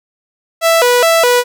sawtooth tone with vibrato, 569 Hz, C#5, 45 cents sharp, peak -4 dBFS, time 0.61-1.44 s, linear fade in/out 50 ms, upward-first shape square, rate 2.4 Hz, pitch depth 260 cents each way, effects none

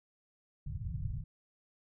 white low-pass noise, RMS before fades -38 dBFS, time 0.66-1.24 s, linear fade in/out 10 ms, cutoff 150 Hz, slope 48 dB/octave, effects none

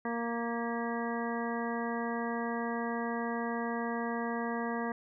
harmonic tone with a mistuned harmonic, 233.3 Hz, A#3, 2 cents sharp, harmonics 1 / 2 / 3 / 4 / 5 / 7 / 8, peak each -35 / -38 / -40 / -41 / -42 / -43 / -44 dBFS, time 0.05-4.92 s, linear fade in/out 2 ms, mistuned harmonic 8, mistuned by +58 cents, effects none

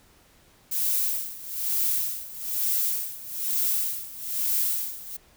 violet noise with tremolo, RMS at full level -24 dBFS, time 0.71-5.17 s, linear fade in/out 10 ms, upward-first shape sine, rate 1.1 Hz, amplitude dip 85%, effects pink hiss -58 dBFS RMS until 5.36 s

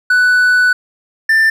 triangle tone pair in turn, 1488 / 1781.8 Hz, F#6 / A6, +9 / +21 cents, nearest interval minor third, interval 312 cents, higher second, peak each -6 dBFS, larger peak neither, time 0.1-0.73 / 1.29-1.5 s, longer first, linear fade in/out 5 ms, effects none

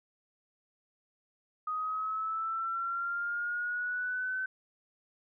sine linear sweep, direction up, 1244 to 1528 Hz, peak -31 dBFS, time 1.67-4.46 s, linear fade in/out 5 ms, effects none

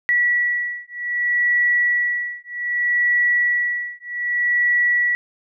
sine beating tone pair, 1941 / 1941.64 Hz, B6 / B6, -31 / -30 cents, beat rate 0.64 Hz, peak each -20 dBFS, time 0.09-5.15 s, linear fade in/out 0 ms, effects none

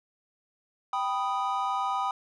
triangle chord, G augmented, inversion none, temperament equal, 784 / 987.8 / 1244.5 Hz, G5 / B5 / D#6, 0 / 0 / 0 cents, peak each -29 / -29 / -29 dBFS, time 0.93-2.11 s, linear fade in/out 2 ms, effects resampled to 22050 Hz

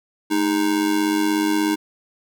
square tone with amplitude modulation, 311.1 Hz, D#4, in tune, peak -15 dBFS, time 0.3-1.76 s, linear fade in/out 20 ms, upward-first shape sine, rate 96.6 Hz, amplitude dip 70%, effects none

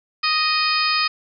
harmonic tone, 622.3 Hz, D#5, in tune, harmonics 2 / 3 / 4 / 5 / 6 / 7 / 8, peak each -22 / -28 / -23 / -32 / -32 / -25 / -23 dBFS, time 0.23-1.08 s, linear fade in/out 10 ms, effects none

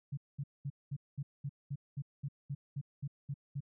sine tone bursts, 140.4 Hz, C#3, 22 cents sharp, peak -35 dBFS, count 14, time 0.12-3.606 s, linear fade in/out 10 ms, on 54 ms, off 210 ms, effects none

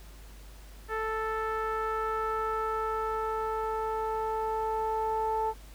sawtooth tone with low-pass filter sweep, 440 Hz, A4, in tune, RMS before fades -31 dBFS, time 0.88-5.54 s, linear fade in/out 50 ms, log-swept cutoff 1600 to 910 Hz, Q 4, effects added 50 Hz sine -46 dBFS peak until 5.74 s + pink hiss -55 dBFS RMS until 5.74 s

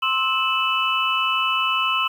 sine tone cluster, 1055 / 1307 / 2620 / 2978 Hz, C6 / E6 / E7 / F#7, +14 / -15 / -11 / +11 cents, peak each -24 dBFS, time 0.02-2.08 s, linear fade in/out 10 ms, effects 8-bit

